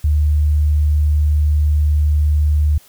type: tone with vibrato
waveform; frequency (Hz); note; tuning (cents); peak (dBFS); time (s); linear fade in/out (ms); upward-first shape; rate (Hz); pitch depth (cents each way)
sine; 75; D2; +37; -11; 0.04-2.78; 5; sine; 20; 29
effects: white hiss -48 dBFS RMS until 2.88 s